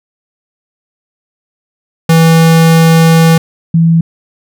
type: tone pair in turn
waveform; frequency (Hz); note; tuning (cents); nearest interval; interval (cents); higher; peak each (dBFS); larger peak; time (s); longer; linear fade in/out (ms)
square / sine; 163.7 / 165.41; E3 / E3; -12 / +6; unison; 18; second; -4; neither; 2.09-3.38 / 3.74-4.01; first; 5
effects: none